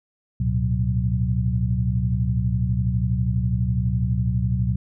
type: tone cluster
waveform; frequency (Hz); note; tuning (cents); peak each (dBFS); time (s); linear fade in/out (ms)
sine; 70.4 / 110.9 / 123 / 184.1; C#2 / A2 / B2 / F#3; +27 / +14 / -7 / -8; -25 / -26 / -22 / -27; 0.4-4.76; 5
effects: none